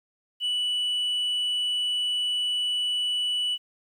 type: tone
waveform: sine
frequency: 2960 Hz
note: F#7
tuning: in tune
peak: -21 dBFS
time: 0.4-3.58 s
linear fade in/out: 50 ms
effects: tanh soft clip ceiling -23 dBFS + 10-bit